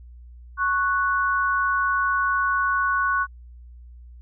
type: tone pair together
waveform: sine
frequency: 1104.3 / 1480 Hz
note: C#6 / F#6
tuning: -7 / 0 cents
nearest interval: perfect fourth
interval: 507 cents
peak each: -22 dBFS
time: 0.57-3.27 s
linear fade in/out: 50 ms
effects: added 60 Hz sine -41 dBFS peak until 4.21 s